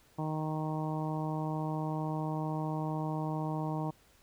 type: harmonic tone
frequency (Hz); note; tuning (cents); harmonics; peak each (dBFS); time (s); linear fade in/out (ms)
155.56; D#3; 0; 1 / 2 / 3 / 4 / 5 / 6 / 7; -34 / -38 / -45 / -43 / -42 / -42 / -47; 0.18-3.91; 10
effects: pink hiss -64 dBFS RMS until 4.22 s